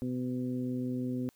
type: harmonic tone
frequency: 125.9 Hz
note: B2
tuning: 34 cents sharp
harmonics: 1 / 2 / 3 / 4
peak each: -38 / -32 / -43 / -45 dBFS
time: 0.02-1.29 s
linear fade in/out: 0 ms
effects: white hiss -68 dBFS RMS until 1.35 s